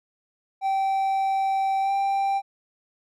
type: tone with pitch glide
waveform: triangle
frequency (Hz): 776 to 787.3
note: G5 to G5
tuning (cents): -18 to +7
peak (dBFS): -19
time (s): 0.61-2.42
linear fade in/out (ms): 50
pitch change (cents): +25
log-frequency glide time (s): 1.81-1.92
effects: none